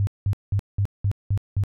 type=tone bursts; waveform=sine; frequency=100 Hz; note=G2; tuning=35 cents sharp; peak=-18 dBFS; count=7; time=0-1.637 s; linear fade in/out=0 ms; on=71 ms; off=190 ms; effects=none